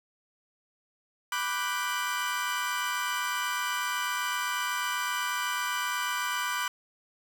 30% pulse chord, G major seventh, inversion first, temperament equal, 987.8 / 1174.7 / 1480 / 1568 Hz, B5 / D6 / F#6 / G6, 0 / 0 / 0 / 0 cents, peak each -31 / -31 / -31 / -35 dBFS, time 1.32-6.68 s, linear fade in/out 2 ms, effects none

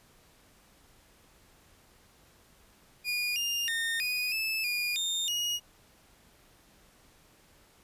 30% pulse tone with pitch steps, 2440 / 2812 / 1830 / 2477 / 2620 / 2434 / 3644 / 2883 Hz, D#7 / F7 / A#6 / D#7 / E7 / D#7 / A#7 / F#7, -34 / +11 / -32 / -8 / -11 / -39 / -40 / -46 cents, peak -26 dBFS, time 3.04-5.6 s, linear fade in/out 50 ms, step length 320 ms, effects pink hiss -61 dBFS RMS until 7.83 s + resampled to 32000 Hz

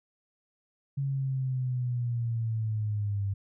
sine linear sweep, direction down, 139.1 to 98 Hz, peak -27 dBFS, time 0.97-3.34 s, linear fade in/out 10 ms, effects none

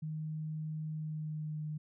sine tone with pitch glide, 155.56 to 152.8 Hz, D#3 to D#3, 0 to -31 cents, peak -36 dBFS, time 0.02-1.78 s, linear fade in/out 10 ms, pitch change -31 cents, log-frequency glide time 0.92-1.65 s, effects none

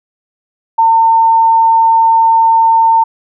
sine tone, 905 Hz, A5, 48 cents sharp, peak -5 dBFS, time 0.78-3.04 s, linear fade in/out 10 ms, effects none

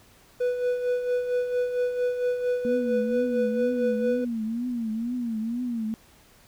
triangle tone with tremolo, 493.8 Hz, B4, in tune, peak -19 dBFS, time 0.4-4.25 s, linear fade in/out 10 ms, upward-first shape sine, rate 4.4 Hz, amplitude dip 55%
sine tone with vibrato, 233.1 Hz, A#3, in tune, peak -26 dBFS, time 2.65-5.94 s, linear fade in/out 0 ms, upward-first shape triangle, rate 2.1 Hz, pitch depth 140 cents each way
effects pink hiss -56 dBFS RMS until 6.47 s

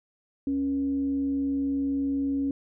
sine tone with frequency modulation, 276.1 Hz, C#4, 7 cents flat, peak -24 dBFS, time 0.47-2.51 s, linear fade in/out 2 ms, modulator 204 Hz, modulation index 0.21, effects none

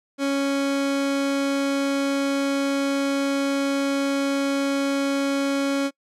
30% pulse tone, 277.2 Hz, C#4, in tune, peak -18 dBFS, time 0.18-5.91 s, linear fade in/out 50 ms, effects noise-tail reverb RT60 0.1 s tail -25 dB re dry + low-pass 9000 Hz 12 dB/octave

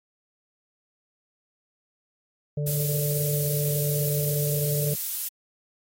harmonic tone, 146.83 Hz, D3, in tune, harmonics 1 / 3 / 4, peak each -25 / -35 / -37 dBFS, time 2.57-4.94 s, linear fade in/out 5 ms
violet noise, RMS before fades -28 dBFS, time 2.66-5.29 s, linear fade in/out 10 ms
effects AAC 48 kbps

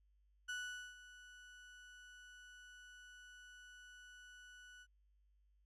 35% pulse tone with ADSR envelope, 1480 Hz, F#6, in tune, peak -39 dBFS, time 0.48-4.87 s, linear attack 16 ms, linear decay 450 ms, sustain -16 dB, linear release 53 ms, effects added 50 Hz sine -70 dBFS peak until 5.65 s + low-pass 8000 Hz 12 dB/octave

